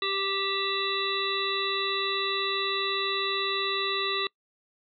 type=harmonic tone with a mistuned harmonic; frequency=392 Hz; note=G4; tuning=in tune; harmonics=1 / 3 / 5 / 7 / 9 / 10; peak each=-33 / -32 / -35 / -36 / -35 / -31 dBFS; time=0.02-4.27 s; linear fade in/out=2 ms; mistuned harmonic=7; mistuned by=-32 cents; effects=noise-tail reverb RT60 0.1 s tail -24 dB re dry